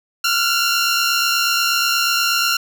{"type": "tone pair together", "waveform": "15% pulse", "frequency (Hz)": [1373, 1441.3], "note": ["F6", "F#6"], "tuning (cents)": [-30, -46], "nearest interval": "minor second", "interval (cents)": 84, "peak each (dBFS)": [-10, -15], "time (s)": [0.24, 2.57], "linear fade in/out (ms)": 5, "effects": []}